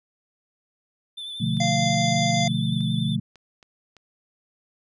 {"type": "tone with vibrato", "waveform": "triangle", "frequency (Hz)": 3520, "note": "A7", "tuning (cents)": 0, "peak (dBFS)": -31, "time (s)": [1.17, 3.16], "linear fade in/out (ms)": 10, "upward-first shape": "triangle", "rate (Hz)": 11, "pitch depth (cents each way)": 38}
{"type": "chord", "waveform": "sine", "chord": "B half-diminished seventh", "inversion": "none", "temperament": "equal", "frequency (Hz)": [123.47, 146.83, 174.61, 220], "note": ["B2", "D3", "F3", "A3"], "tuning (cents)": [0, 0, 0, 0], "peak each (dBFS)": -27, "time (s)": [1.4, 3.2], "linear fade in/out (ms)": 10}
{"type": "clicks", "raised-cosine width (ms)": 0.2, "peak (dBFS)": -32, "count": 9, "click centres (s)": [1.57, 1.638, 1.679, 1.945, 2.474, 2.807, 3.357, 3.628, 3.967]}
{"type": "harmonic tone", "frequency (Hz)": 692, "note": "F5", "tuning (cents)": -16, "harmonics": [1, 3, 5, 7, 9, 10], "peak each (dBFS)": [-24, -29, -31, -32, -34, -34], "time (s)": [1.6, 2.48], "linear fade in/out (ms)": 5}
{"effects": []}